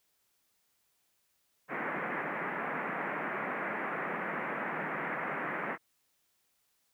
white band-pass noise, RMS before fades -36 dBFS, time 1.68-5.78 s, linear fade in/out 50 ms, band 150 to 2100 Hz, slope 48 dB/octave, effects white hiss -75 dBFS RMS until 6.93 s

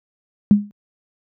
sine tone with exponential decay, 205.5 Hz, G#3, 18 cents flat, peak -4 dBFS, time 0.51-0.71 s, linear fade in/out 0 ms, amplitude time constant 43 ms, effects high-pass 80 Hz 12 dB/octave

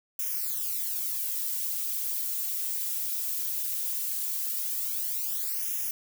violet noise with flanger, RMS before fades -31 dBFS, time 0.19-5.91 s, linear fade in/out 2 ms, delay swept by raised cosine 0.23 to 4.43 ms, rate 0.18 Hz, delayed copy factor -0.95, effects none

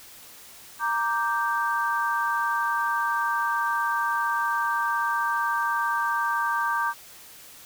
sine chord, G minor, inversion first, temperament equal, 932.3 / 1174.7 / 1568 Hz, Bb5 / D6 / G6, 0 / 0 / 0 cents, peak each -27 dBFS, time 0.79-6.94 s, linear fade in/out 50 ms, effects white hiss -47 dBFS RMS until 7.65 s

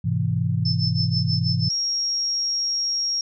sine chord, Ab augmented, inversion none, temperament equal with one note detuned, 103.83 / 127.68 / 164.81 Hz, Ab2 / C3 / E3, 0 / -42 / 0 cents, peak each -24 dBFS, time 0.04-1.69 s, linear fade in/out 10 ms
sine tone with tremolo, 5274 Hz, E8, in tune, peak -22 dBFS, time 0.65-1.71 s, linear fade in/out 5 ms, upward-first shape sine, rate 6.2 Hz, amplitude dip 90%
sine tone, 5588 Hz, F8, in tune, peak -21 dBFS, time 1.7-3.21 s, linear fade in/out 2 ms
effects none

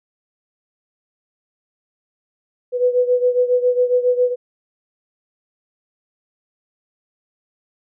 sine beating tone pair, 493.9 / 501.2 Hz, B4 / B4, 0 / +25 cents, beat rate 7.3 Hz, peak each -15 / -19 dBFS, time 2.72-4.36 s, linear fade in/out 50 ms, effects none

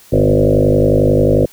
sine tone with frequency modulation, 311.1 Hz, D#4, in tune, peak -8 dBFS, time 0.12-1.46 s, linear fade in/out 10 ms, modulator 51.2 Hz, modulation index 5.1, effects white hiss -44 dBFS RMS until 1.52 s

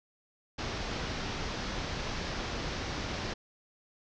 pink low-pass noise, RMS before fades -36 dBFS, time 0.58-3.34 s, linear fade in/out 10 ms, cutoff 6000 Hz, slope 48 dB/octave, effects none

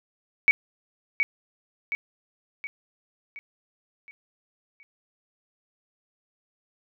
sine tone with echo, 2255 Hz, C#7, 29 cents sharp, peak -13 dBFS, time 0.48-0.51 s, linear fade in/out 0 ms, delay 720 ms, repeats 6, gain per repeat -6 dB, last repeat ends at 4.83 s, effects none

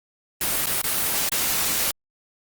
white noise with dropouts, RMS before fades -23 dBFS, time 0.41-1.91 s, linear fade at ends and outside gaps 2 ms, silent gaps 0.659-0.668 / 0.816-0.84 / 1.29-1.319 s, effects Opus 32 kbps

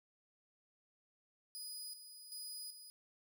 20% pulse tone with tremolo, 4960 Hz, D#8, 6 cents flat, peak -39 dBFS, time 1.55-2.9 s, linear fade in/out 0 ms, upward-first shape square, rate 1.3 Hz, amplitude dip 60%, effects none

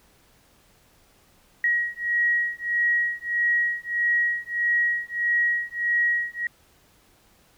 sine beating tone pair, 1900 / 1901.6 Hz, A#6 / A#6, +33 / +34 cents, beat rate 1.6 Hz, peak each -24 dBFS, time 1.64-6.47 s, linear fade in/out 2 ms, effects pink hiss -59 dBFS RMS until 7.57 s

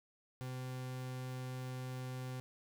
40% pulse tone, 128.1 Hz, C3, 36 cents flat, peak -40 dBFS, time 0.41-2.4 s, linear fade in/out 0 ms, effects none

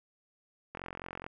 click train, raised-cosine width 0.5 ms, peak -25 dBFS, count 24, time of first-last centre 0.75-1.265 s, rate 44.7 Hz, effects none

